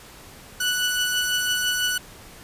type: tone pair together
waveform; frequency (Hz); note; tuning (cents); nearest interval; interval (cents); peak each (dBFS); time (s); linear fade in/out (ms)
sawtooth; 1479 / 2964; F#6 / F#7; -1 / +2; octave; 1203; -20 / -22; 0.6-1.98; 5
effects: pink hiss -45 dBFS RMS until 2.43 s + resampled to 32000 Hz